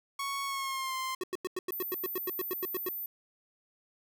sawtooth tone with pitch glide, 1108.7 to 1046.5 Hz, C#6 to C6, 0 to 0 cents, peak -29 dBFS, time 0.19-1.15 s, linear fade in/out 5 ms, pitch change -100 cents, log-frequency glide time 0.45-0.96 s
square tone bursts, 368.4 Hz, F#4, 7 cents flat, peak -32 dBFS, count 15, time 1.21-2.888 s, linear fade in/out 2 ms, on 26 ms, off 92 ms
sine tone, 14080 Hz, A9, in tune, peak -35 dBFS, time 1.72-3.06 s, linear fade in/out 2 ms
effects none

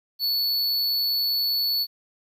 square tone, 4435 Hz, C#8, in tune, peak -22 dBFS, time 0.19-1.87 s, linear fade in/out 50 ms, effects 10-bit

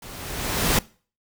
pink noise with level ramp, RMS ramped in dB -41 to -18 dBFS, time 0.02-0.79 s, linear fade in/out 5 ms, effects noise-tail reverb RT60 0.4 s tail -22 dB re dry

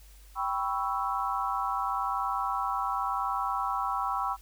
sine chord, C# half-diminished seventh, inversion second, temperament equal, 784 / 987.8 / 1108.7 / 1318.5 Hz, G5 / B5 / C#6 / E6, 0 / 0 / 0 / 0 cents, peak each -33 dBFS, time 0.35-4.37 s, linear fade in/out 50 ms, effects added 50 Hz sine -50 dBFS peak until 4.41 s + white hiss -59 dBFS RMS until 4.41 s

